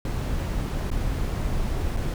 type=noise with dropouts; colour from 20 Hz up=brown; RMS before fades=-26 dBFS; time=0.05-2.14 s; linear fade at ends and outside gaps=2 ms; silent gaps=0.904-0.914 / 1.966-1.97 s; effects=none